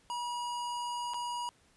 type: tone with dropouts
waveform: square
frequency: 963 Hz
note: B5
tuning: 44 cents flat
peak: -35 dBFS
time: 0.1-1.49 s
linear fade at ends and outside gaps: 0 ms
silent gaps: 1.136-1.143 s
effects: pink hiss -66 dBFS RMS until 1.76 s + resampled to 24000 Hz